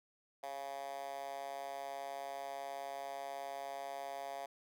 10% pulse tone with high-pass filter, 138.59 Hz, C#3, in tune, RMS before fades -44 dBFS, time 0.43-4.46 s, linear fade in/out 5 ms, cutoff 680 Hz, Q 3.6, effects none

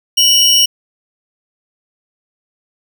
square tone pair together, 2960 / 5588 Hz, F#7 / F8, 0 / 0 cents, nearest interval major seventh, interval 1100 cents, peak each -11 dBFS, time 0.17-0.66 s, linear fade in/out 10 ms, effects none

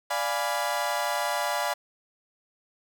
30% pulse chord, D diminished seventh, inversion none, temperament equal, 587.3 / 698.5 / 830.6 / 987.8 Hz, D5 / F5 / Ab5 / Cb6, 0 / 0 / 0 / 0 cents, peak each -29 dBFS, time 0.1-1.74 s, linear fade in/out 10 ms, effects none

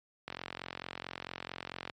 click train, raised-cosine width 0.3 ms, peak -22 dBFS, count 73, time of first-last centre 0.28-1.898 s, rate 44.5 Hz, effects high-pass 80 Hz 12 dB/octave + MP3 48 kbps

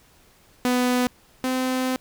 sawtooth tone pair in turn, 248.8 / 257.3 Hz, B3 / C4, +13 / -29 cents, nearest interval minor second, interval 58 cents, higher second, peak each -15 / -18 dBFS, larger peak first, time 0.65-1.07 / 1.44-1.96 s, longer second, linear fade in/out 0 ms, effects pink hiss -56 dBFS RMS until 2 s

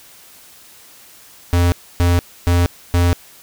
square tone bursts, 87.31 Hz, F2, in tune, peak -12 dBFS, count 4, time 1.53-3.13 s, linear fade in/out 0 ms, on 190 ms, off 280 ms, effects white hiss -44 dBFS RMS until 3.42 s

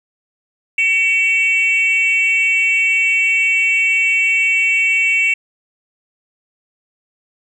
sine tone pair together, 2259 / 2697 Hz, C#7 / E7, +32 / +39 cents, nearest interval minor third, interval 307 cents, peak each -13 dBFS, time 0.78-5.34 s, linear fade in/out 5 ms, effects tanh soft clip ceiling -8 dBFS + 8-bit

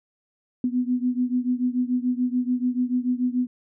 sine beating tone pair, 246.7 / 253.6 Hz, B3 / B3, -2 / +46 cents, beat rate 6.9 Hz, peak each -23 / -25 dBFS, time 0.64-3.47 s, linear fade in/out 2 ms, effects none

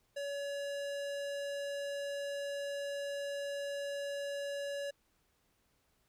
square tone with low-pass filter, 566 Hz, C#5, 36 cents sharp, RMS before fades -39 dBFS, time 0.16-4.91 s, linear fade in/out 10 ms, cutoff 10000 Hz, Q 0.58, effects pink hiss -75 dBFS RMS until 6.08 s

